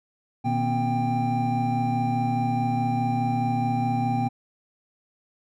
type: tone cluster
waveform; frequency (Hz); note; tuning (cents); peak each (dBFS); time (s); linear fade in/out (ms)
triangle; 120.9 / 155.1 / 240.8 / 265.6 / 792; B2 / D#3 / B3 / C4 / G5; -36 / -5 / -44 / +26 / +18; -25 / -33 / -25 / -33 / -24; 0.44-4.29; 20
effects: none